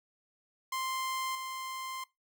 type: tone with level steps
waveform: sawtooth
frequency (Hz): 1046.5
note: C6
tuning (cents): 0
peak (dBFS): -29 / -34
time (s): 0.72-2.04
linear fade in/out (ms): 5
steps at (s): 1.35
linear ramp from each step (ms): 2
effects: noise-tail reverb RT60 0.2 s tail -20 dB re dry